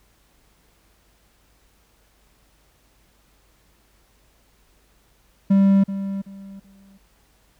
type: tone with echo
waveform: triangle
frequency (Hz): 196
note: G3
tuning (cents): 0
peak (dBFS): -10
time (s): 5.5-5.84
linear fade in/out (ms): 10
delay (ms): 380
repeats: 3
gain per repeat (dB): -12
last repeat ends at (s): 6.98
effects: added 50 Hz sine -61 dBFS peak until 7.59 s + pink hiss -61 dBFS RMS until 7.59 s